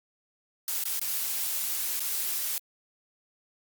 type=noise with dropouts; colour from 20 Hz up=blue; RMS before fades=-30 dBFS; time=0.68-2.58 s; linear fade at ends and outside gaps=1 ms; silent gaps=0.838-0.854 / 0.994-1.014 / 1.996-2.004 s; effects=Opus 48 kbps